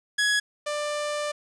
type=tone pair in turn; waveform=sawtooth; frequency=1676 / 592.6 Hz; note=G#6 / D5; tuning=+15 / +15 cents; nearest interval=octave + tritone; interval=1800 cents; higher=first; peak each=-17 / -23 dBFS; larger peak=first; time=0.18-0.4 / 0.66-1.32 s; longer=second; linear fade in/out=10 ms; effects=resampled to 22050 Hz + 8-bit